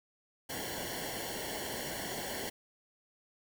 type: noise with comb filter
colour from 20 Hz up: pink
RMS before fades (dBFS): -39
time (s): 0.49-2.5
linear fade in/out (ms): 10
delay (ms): 0.8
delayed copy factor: -0.85
effects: none